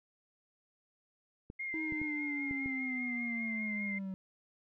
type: clicks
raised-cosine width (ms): 3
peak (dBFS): -31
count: 5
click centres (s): 1.501 / 1.923 / 2.016 / 2.511 / 2.66
type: tone with vibrato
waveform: sine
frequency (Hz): 2112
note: C7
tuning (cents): +16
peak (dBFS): -36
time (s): 1.59-3.99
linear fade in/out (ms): 10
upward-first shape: triangle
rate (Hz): 5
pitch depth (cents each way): 33
type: linear sweep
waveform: triangle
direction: down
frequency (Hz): 320 to 187.9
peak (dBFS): -35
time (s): 1.74-4.14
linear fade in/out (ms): 0
effects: none